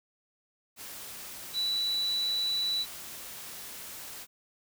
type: tone in noise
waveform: sine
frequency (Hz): 3951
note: B7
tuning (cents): 0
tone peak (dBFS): -27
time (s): 1.53-2.86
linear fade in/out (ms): 50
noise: white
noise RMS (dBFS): -43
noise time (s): 0.76-4.27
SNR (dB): +13
effects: none